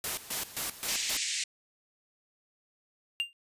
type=noise with tremolo; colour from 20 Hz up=white; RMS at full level=-33 dBFS; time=0.04-1.17 s; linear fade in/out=2 ms; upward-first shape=square; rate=3.8 Hz; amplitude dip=80%
type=band-pass noise; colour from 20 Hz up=white; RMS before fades=-33 dBFS; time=0.88-1.44 s; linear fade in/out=5 ms; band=1900 to 8100 Hz; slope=48 dB/octave
type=tone with exponential decay; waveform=triangle; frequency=2794 Hz; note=F7; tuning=in tune; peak=-22 dBFS; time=3.2-3.33 s; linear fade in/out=0 ms; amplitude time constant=27 ms
effects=resampled to 32000 Hz